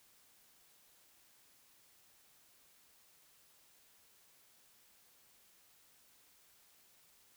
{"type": "silence", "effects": ["white hiss -67 dBFS RMS until 7.36 s"]}